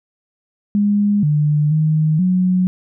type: tone with pitch steps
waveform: sine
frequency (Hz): 204.9 / 149.2 / 155.5 / 183.3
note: G#3 / D3 / D#3 / F#3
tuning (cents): -23 / +28 / -1 / -16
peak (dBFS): -12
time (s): 0.75-2.67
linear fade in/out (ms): 0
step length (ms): 480
effects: none